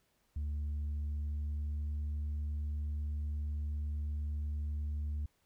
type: tone with pitch glide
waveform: sine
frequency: 73.8 to 74.31 Hz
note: D2 to D2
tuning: +9 to +21 cents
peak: -31 dBFS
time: 0.36-5.26 s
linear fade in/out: 5 ms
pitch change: +12 cents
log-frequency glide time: 1.05-1.9 s
effects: tanh soft clip ceiling -33 dBFS + pink hiss -75 dBFS RMS until 5.45 s